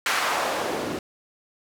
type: noise with band-pass filter sweep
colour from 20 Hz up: white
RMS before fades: -26 dBFS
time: 0.06-0.99 s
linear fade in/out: 2 ms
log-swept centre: 1500 to 270 Hz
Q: 1.2
effects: none